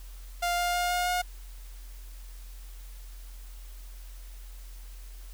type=tone with pitch steps; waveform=sawtooth; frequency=700 / 704.5 / 709 / 713.5 / 718 Hz; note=F5 / F5 / F5 / F5 / F5; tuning=+4 / +15 / +26 / +37 / +48 cents; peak=-22 dBFS; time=0.42-1.22 s; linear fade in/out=10 ms; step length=160 ms; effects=added 43 Hz sine -41 dBFS peak until 5.33 s + white hiss -55 dBFS RMS until 5.33 s